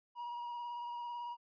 triangle tone with vibrato, 957 Hz, A#5, 45 cents sharp, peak -38 dBFS, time 0.15-1.37 s, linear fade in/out 50 ms, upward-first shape sine, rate 18 Hz, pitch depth 20 cents each way, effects resampled to 11025 Hz

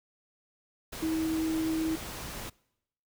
sine tone in noise, 320 Hz, D#4, 49 cents sharp, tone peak -27 dBFS, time 1.02-1.96 s, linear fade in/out 10 ms, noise pink, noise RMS -40 dBFS, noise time 0.92-2.5 s, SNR +10 dB, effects noise-tail reverb RT60 0.8 s tail -24 dB re dry

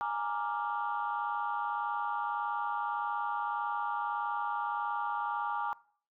sine chord, Bb dominant seventh, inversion third, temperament equal, 830.6 / 932.3 / 1174.7 / 1396.9 Hz, Ab5 / Bb5 / D6 / F6, 0 / 0 / 0 / 0 cents, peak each -35 / -35 / -36 / -40 dBFS, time 0.01-5.73 s, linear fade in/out 0 ms, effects noise-tail reverb RT60 0.5 s tail -21 dB re dry + tanh soft clip ceiling -23 dBFS

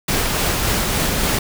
pink noise with tremolo, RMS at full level -18 dBFS, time 0.08-1.39 s, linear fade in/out 5 ms, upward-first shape sine, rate 3.5 Hz, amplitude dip 25%, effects none

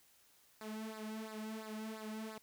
sawtooth tone with flanger, 217.9 Hz, A3, 17 cents flat, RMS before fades -45 dBFS, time 0.61-2.38 s, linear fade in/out 2 ms, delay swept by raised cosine 0.32 to 2.92 ms, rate 2.9 Hz, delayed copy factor -0.85, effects white hiss -68 dBFS RMS until 2.42 s

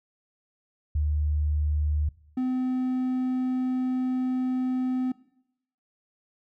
sine / triangle tone pair in turn, 75 / 255.5 Hz, D2 / C4, +37 / -41 cents, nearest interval octave + major sixth, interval 2122 cents, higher second, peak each -22 dBFS, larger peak neither, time 0.95-2.09 / 2.37-5.12 s, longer second, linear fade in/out 5 ms, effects noise-tail reverb RT60 0.8 s tail -20 dB re dry

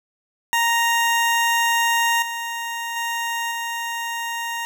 20% pulse tone with level steps, 932.3 Hz, A#5, in tune, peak -12 / -21 / -18 / -20 dBFS, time 0.53-4.65 s, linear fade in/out 0 ms, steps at 2.22 / 2.96 / 3.51 s, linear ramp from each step 5 ms, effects none

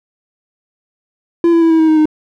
triangle tone with pitch steps, 339.5 / 334.1 / 328.7 / 323.4 / 318.2 / 313.1 / 308.1 Hz, F4 / E4 / E4 / E4 / D#4 / D#4 / D#4, -49 / +23 / -5 / -33 / +39 / +11 / -17 cents, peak -5 dBFS, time 1.44-2.056 s, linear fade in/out 2 ms, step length 88 ms, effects none

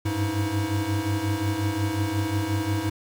square tone cluster, 97.3 / 102.9 / 320.4 Hz, G2 / G#2 / E4, -12 / -16 / -49 cents, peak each -29 dBFS, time 0.05-2.9 s, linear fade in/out 10 ms, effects 8-bit

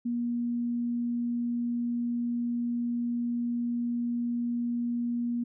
sine tone, 238.6 Hz, A#3, 41 cents sharp, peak -27 dBFS, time 0.05-5.44 s, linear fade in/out 10 ms, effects none

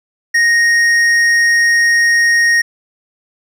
sine tone with hard clipping, 1864.7 Hz, A#6, in tune, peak -10 dBFS, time 0.34-2.62 s, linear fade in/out 10 ms, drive 8 dB, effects none

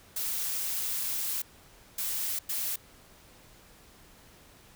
blue noise bursts at uneven times, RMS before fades -32 dBFS, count 3, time 0.16-1.42 / 1.98-2.39 / 2.49-2.76 s, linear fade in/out 5 ms, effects pink hiss -56 dBFS RMS until 4.75 s

